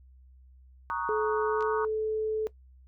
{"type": "chord", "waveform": "sine", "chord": "D# minor seventh", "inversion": "second", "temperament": "equal with one note detuned", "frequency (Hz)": [932.3, 1115.2, 1244.5, 1480], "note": ["A#5", "C#6", "D#6", "F#6"], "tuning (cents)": [0, 10, 0, 0], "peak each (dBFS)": [-33, -34, -36, -37], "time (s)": [0.9, 1.85], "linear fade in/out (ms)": 0}
{"type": "tone with pitch glide", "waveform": "sine", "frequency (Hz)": [430.3, 434.8], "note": ["A4", "A4"], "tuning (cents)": [-39, -21], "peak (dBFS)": -26, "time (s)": [1.09, 2.47], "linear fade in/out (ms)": 0, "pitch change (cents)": 18, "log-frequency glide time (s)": [1.44, 1.71]}
{"type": "clicks", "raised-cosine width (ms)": 0.2, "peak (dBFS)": -30, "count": 2, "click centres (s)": [1.608, 1.625]}
{"effects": ["noise-tail reverb RT60 0.1 s tail -18 dB re dry", "added 64 Hz sine -52 dBFS peak until 2.87 s"]}